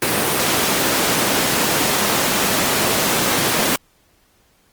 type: high-pass noise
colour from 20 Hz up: pink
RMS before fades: -18 dBFS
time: 0.02-3.76 s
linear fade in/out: 2 ms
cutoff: 190 Hz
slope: 12 dB/octave
effects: pink hiss -58 dBFS RMS until 4.72 s + Opus 32 kbps